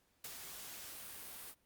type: noise with ADSR envelope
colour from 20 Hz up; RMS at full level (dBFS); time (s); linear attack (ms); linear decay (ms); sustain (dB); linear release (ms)
white; -45; 0.24-1.55; 5; 29; -4; 56
effects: pink hiss -75 dBFS RMS until 1.65 s + Opus 48 kbps